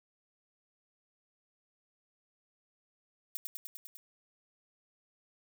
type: noise with echo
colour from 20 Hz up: violet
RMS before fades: -37 dBFS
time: 3.35-3.37 s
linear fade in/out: 0 ms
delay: 100 ms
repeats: 6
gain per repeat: -2 dB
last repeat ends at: 3.97 s
effects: none